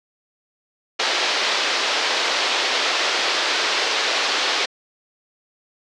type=band-pass noise; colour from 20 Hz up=white; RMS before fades=-21 dBFS; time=0.99-4.66 s; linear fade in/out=10 ms; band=350 to 4900 Hz; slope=24 dB/octave; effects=low-pass 8000 Hz 12 dB/octave